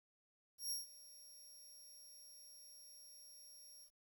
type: tone with ADSR envelope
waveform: 20% pulse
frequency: 5588 Hz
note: F8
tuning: in tune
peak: -33 dBFS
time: 0.58-3.91 s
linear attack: 130 ms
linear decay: 150 ms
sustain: -19 dB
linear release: 80 ms
effects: 12-bit